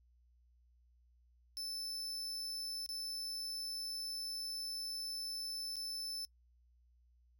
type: tone with dropouts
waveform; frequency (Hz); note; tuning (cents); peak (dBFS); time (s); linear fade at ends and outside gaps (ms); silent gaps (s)
40% pulse; 5274; E8; 0; -39; 1.57-6.25; 0; 2.862-2.89 / 5.758-5.766
effects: noise-tail reverb RT60 0.1 s tail -23 dB re dry + added 60 Hz sine -66 dBFS peak until 7.39 s